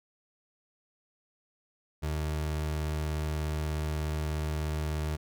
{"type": "tone", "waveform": "30% pulse", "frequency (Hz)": 76.7, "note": "D#2", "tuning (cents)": -24, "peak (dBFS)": -27, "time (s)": [2.02, 5.17], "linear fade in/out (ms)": 20, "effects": []}